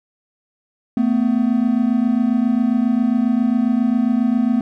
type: tone pair together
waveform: triangle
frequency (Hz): 223.9 / 251.3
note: A3 / B3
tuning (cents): +30 / +30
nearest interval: major second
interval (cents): 200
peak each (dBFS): -15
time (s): 0.97-4.61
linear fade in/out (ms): 2
effects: none